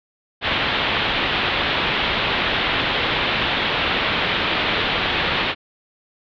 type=low-pass noise; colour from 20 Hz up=white; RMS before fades=-21 dBFS; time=0.41-5.55 s; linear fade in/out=50 ms; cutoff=3700 Hz; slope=48 dB/octave; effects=none